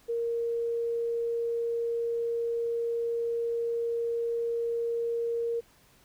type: tone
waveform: sine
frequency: 466.2 Hz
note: A#4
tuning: in tune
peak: -27 dBFS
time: 0.08-5.61 s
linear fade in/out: 20 ms
effects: pink hiss -61 dBFS RMS until 6.04 s